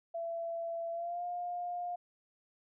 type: tone with pitch glide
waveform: sine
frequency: 671 to 707.2 Hz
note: E5 to F5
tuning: +31 to +22 cents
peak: -35 dBFS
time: 0.14-1.96 s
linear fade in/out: 10 ms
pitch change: +91 cents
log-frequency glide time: 0.91-1.24 s
effects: none